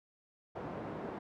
pink band-pass noise, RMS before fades -42 dBFS, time 0.55-1.19 s, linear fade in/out 10 ms, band 160 to 910 Hz, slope 12 dB/octave, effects none

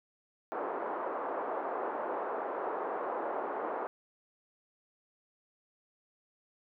pink band-pass noise, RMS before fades -36 dBFS, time 0.52-3.87 s, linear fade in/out 0 ms, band 390 to 1200 Hz, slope 24 dB/octave, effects none

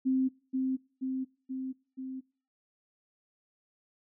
sine tone with echo, 261.6 Hz, C4, in tune, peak -24 dBFS, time 0.05-0.29 s, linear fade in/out 20 ms, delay 480 ms, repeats 4, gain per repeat -3 dB, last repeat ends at 2.21 s, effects noise-tail reverb RT60 0.4 s tail -22 dB re dry

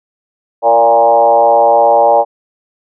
sine tone with frequency modulation, 698.5 Hz, F5, in tune, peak -5 dBFS, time 0.62-2.25 s, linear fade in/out 50 ms, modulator 117 Hz, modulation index 1.7, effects none

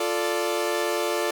sawtooth chord, D minor, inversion first, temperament equal, 349.2 / 440 / 587.3 Hz, F4 / A4 / D5, 0 / 0 / 0 cents, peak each -24 dBFS, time 0-1.31 s, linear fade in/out 5 ms, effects none

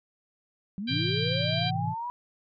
sine linear sweep, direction up, 183.5 to 987.8 Hz, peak -31 dBFS, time 0.78-2.1 s, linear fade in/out 0 ms
harmonic tone, 789 Hz, G5, 11 cents sharp, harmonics 2 / 3 / 4 / 5 / 6, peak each -39 / -36 / -33 / -33 / -38 dBFS, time 0.87-1.71 s, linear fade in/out 20 ms
sine chord, A minor, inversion none, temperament equal with one note detuned, 107.92 / 130.81 / 164.81 Hz, A2 / C3 / E3, -33 / 0 / 0 cents, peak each -32 / -33 / -31 dBFS, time 0.88-1.95 s, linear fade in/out 50 ms
effects none

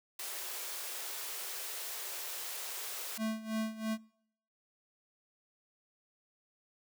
white high-pass noise, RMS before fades -41 dBFS, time 0.19-3.18 s, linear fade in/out 5 ms, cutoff 350 Hz, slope 96 dB/octave
square tone with tremolo, 220 Hz, A3, in tune, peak -32 dBFS, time 3.17-3.98 s, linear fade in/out 50 ms, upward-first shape sine, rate 3 Hz, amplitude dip 85%
effects noise-tail reverb RT60 0.7 s tail -25 dB re dry

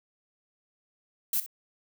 violet noise with echo, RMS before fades -27 dBFS, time 1.33-1.4 s, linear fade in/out 2 ms, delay 62 ms, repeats 1, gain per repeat -14 dB, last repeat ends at 1.462 s, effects none

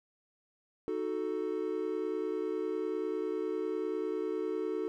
triangle chord, D# diminished, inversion none, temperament equal, 311.1 / 370 / 440 Hz, D#4 / F#4 / A4, 0 / 0 / 0 cents, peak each -36 / -34 / -33 dBFS, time 0.88-4.88 s, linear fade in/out 0 ms, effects none

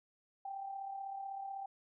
sine tone with amplitude modulation, 784 Hz, G5, in tune, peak -38 dBFS, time 0.45-1.66 s, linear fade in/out 5 ms, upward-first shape sine, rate 36 Hz, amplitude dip 50%, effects none

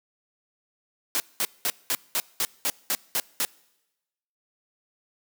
white noise bursts, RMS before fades -25 dBFS, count 10, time 1.15-3.45 s, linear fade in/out 0 ms, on 50 ms, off 200 ms, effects noise-tail reverb RT60 1.0 s tail -24 dB re dry + high-pass 200 Hz 12 dB/octave

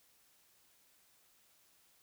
silence, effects white hiss -69 dBFS RMS until 2.02 s

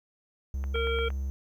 triangle tone, 67.7 Hz, C#2, 40 cents flat, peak -27 dBFS, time 0.54-1.3 s, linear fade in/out 0 ms
click train, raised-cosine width 0.5 ms, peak -27 dBFS, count 5, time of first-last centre 0.64-1.103 s, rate 8.63 Hz
harmonic tone, 460.7 Hz, A#4, 20 cents flat, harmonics 1 / 3 / 5 / 7, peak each -29 / -34 / -36 / -37 dBFS, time 0.74-1.09 s, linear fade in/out 10 ms
effects 10-bit

